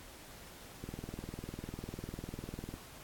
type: click train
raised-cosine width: 3 ms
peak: -28 dBFS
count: 39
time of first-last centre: 0.84-2.74 s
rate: 20 Hz
effects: pink hiss -53 dBFS RMS until 3.03 s + AAC 64 kbps